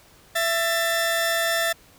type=tone pair together; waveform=sawtooth; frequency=667 / 1777.4 Hz; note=E5 / A6; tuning=+20 / +17 cents; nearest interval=octave + perfect fourth; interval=1697 cents; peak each=-20 dBFS; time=0.35-1.73 s; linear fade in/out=10 ms; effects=pink hiss -53 dBFS RMS until 1.98 s